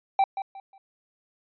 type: tone with echo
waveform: triangle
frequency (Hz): 780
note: G5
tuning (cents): -9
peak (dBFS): -15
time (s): 0.19-0.24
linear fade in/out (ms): 2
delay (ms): 180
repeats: 3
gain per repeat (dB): -11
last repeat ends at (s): 0.78
effects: resampled to 11025 Hz